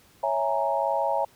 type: chord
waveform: sine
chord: A# half-diminished seventh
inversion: first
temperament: equal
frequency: 554.4 / 659.3 / 830.6 / 932.3 Hz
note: C#5 / E5 / G#5 / A#5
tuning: 0 / 0 / 0 / 0 cents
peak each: -28 dBFS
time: 0.23-1.25 s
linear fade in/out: 5 ms
effects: pink hiss -57 dBFS RMS until 1.35 s + high-pass 60 Hz 12 dB/octave